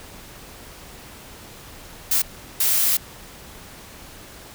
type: noise bursts at uneven times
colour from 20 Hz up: blue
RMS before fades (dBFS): -19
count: 2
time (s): 2.11-2.22 / 2.6-2.97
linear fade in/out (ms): 5
effects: pink hiss -42 dBFS RMS until 4.54 s

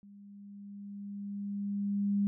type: tone with level ramp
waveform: sine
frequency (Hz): 201.6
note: G3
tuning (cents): +49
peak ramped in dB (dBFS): -51 to -25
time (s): 0.03-2.27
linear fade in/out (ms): 0
effects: none

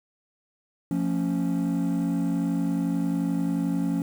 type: chord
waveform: triangle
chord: F augmented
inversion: none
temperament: equal with one note detuned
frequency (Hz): 174.61 / 225.7 / 277.2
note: F3 / A3 / C#4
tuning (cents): 0 / +44 / 0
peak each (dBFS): -24 / -28 / -24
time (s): 0.91-4.02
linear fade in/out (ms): 2
effects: tanh soft clip ceiling -14 dBFS + 8-bit

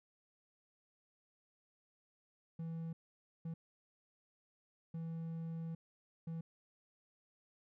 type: tone bursts at uneven times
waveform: triangle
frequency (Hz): 164.2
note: E3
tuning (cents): -6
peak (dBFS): -38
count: 4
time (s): 2.59-2.93 / 3.45-3.54 / 4.94-5.75 / 6.27-6.41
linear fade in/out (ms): 5
effects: none

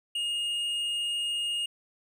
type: tone with hard clipping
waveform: sine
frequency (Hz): 2849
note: F7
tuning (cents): +34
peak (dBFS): -29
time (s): 0.15-1.66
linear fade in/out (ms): 5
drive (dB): 5
effects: none

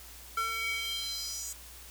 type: tone with high-pass filter sweep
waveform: square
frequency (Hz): 451.6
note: A4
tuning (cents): +45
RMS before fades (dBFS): -35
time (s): 0.37-1.53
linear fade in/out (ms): 5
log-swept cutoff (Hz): 1400 to 7400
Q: 4.1
effects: added 60 Hz sine -52 dBFS peak until 1.9 s + white hiss -50 dBFS RMS until 1.9 s

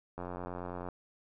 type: click train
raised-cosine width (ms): 1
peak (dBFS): -26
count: 64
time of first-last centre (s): 0.18-0.887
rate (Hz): 89.1
effects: none

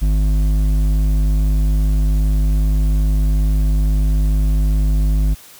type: tone with hard clipping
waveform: sine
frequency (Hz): 51.2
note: G#1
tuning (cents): -24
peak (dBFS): -14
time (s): 0.01-5.35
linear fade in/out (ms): 20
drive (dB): 9
effects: white hiss -42 dBFS RMS until 5.59 s

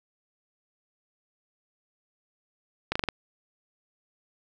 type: slowing click train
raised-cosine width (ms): 0.3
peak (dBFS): -10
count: 5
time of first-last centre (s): 2.92-3.087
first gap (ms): 35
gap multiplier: 1.12
effects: none

